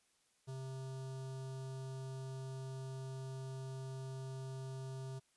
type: tone with notch filter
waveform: square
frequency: 132.2 Hz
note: C3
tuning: 18 cents sharp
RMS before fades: -45 dBFS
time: 0.47-5.2 s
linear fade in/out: 20 ms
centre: 2100 Hz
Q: 0.86
effects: white hiss -75 dBFS RMS until 5.36 s + resampled to 24000 Hz